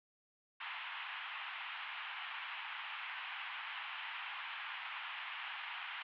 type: band-pass noise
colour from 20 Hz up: white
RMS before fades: -45 dBFS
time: 0.6-6.03 s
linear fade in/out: 10 ms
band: 820 to 3100 Hz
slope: 48 dB/octave
effects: none